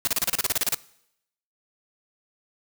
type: noise bursts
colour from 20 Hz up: white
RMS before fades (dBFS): -23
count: 13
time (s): 0.05-0.745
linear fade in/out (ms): 0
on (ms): 23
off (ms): 33
effects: noise-tail reverb RT60 0.8 s tail -21 dB re dry